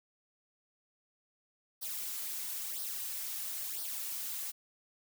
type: noise with flanger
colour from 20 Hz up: blue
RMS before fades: -39 dBFS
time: 1.81-4.52 s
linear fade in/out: 20 ms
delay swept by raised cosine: 0.2 to 4.9 ms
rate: 1 Hz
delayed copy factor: +0.7
effects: none